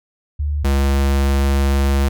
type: tone pair in turn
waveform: sine / square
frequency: 73.42 / 68.98 Hz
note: D2 / C#2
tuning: 0 / -8 cents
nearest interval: minor second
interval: 108 cents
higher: first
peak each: -17 / -14 dBFS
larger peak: second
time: 0.39-0.64 / 0.64-2.09 s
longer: second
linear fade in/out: 10 ms
effects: none